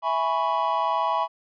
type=chord; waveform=triangle; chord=C# minor seventh; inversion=first; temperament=equal; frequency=659.3 / 830.6 / 987.8 / 1108.7 Hz; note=E5 / G#5 / B5 / C#6; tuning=0 / 0 / 0 / 0 cents; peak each=-27 / -26 / -23 / -26 dBFS; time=0.02-1.28 s; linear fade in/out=50 ms; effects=resampled to 11025 Hz